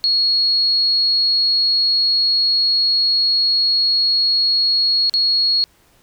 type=tone with dropouts; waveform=sine; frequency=4320 Hz; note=C#8; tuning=45 cents flat; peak=-13 dBFS; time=0.04-5.64 s; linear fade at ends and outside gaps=0 ms; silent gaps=5.096-5.139 s; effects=pink hiss -55 dBFS RMS until 6.02 s